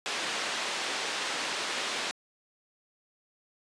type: band-pass noise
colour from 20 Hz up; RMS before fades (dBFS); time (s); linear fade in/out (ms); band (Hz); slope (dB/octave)
white; -33; 0.06-2.11; 0; 310 to 4000; 12
effects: resampled to 22050 Hz